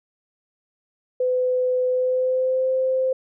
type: tone with pitch glide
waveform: sine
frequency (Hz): 505 to 520.4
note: B4 to C5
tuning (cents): +39 to -9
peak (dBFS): -18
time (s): 1.2-3.13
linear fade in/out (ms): 5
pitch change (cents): +52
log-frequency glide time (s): 1.88-2.7
effects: none